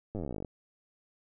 slowing click train, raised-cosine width 2 ms, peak -24 dBFS, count 21, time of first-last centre 0.15-0.448 s, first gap 9 ms, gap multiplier 1.05, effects none

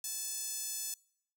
sawtooth tone with high-pass filter, 869 Hz, A5, 22 cents flat, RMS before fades -39 dBFS, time 0.04-0.94 s, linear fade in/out 2 ms, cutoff 7100 Hz, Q 1.8, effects noise-tail reverb RT60 0.7 s tail -26 dB re dry

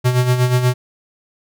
square tone with tremolo, 125.1 Hz, B2, 23 cents sharp, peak -11 dBFS, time 0.04-0.74 s, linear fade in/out 20 ms, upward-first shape sine, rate 8.3 Hz, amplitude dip 60%, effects none

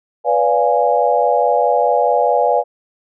sine chord, B diminished seventh, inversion none, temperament equal with one note detuned, 493.9 / 578.6 / 698.5 / 830.6 Hz, B4 / D5 / F5 / Ab5, 0 / -26 / 0 / 0 cents, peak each -17 dBFS, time 0.24-2.64 s, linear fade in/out 50 ms, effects none

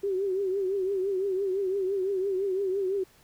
sine tone with vibrato, 385.4 Hz, G4, 29 cents flat, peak -25 dBFS, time 0.03-3.04 s, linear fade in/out 10 ms, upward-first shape triangle, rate 5.9 Hz, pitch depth 100 cents each way, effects pink hiss -59 dBFS RMS until 3.23 s

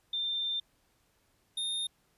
sine / square tone pair in turn, 3589 / 3656 Hz, A7 / A#7, +34 / -34 cents, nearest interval unison, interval 32 cents, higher second, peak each -30 / -32 dBFS, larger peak first, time 0.13-0.6 / 1.57-1.87 s, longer first, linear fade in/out 5 ms, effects pink hiss -71 dBFS RMS until 2.17 s + resampled to 32000 Hz

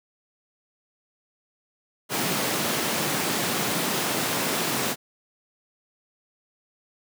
pink high-pass noise, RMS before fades -26 dBFS, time 2.09-4.96 s, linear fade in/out 50 ms, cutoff 150 Hz, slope 24 dB/octave, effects none

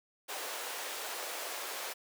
pink high-pass noise, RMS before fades -40 dBFS, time 0.28-1.94 s, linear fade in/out 20 ms, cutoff 460 Hz, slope 24 dB/octave, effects none

